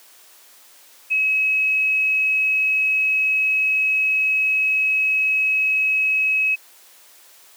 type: tone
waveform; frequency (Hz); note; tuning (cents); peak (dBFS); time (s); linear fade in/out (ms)
sine; 2561; D#7; +49; -16; 1.1-6.56; 20
effects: white hiss -49 dBFS RMS until 7.56 s + high-pass 400 Hz 12 dB/octave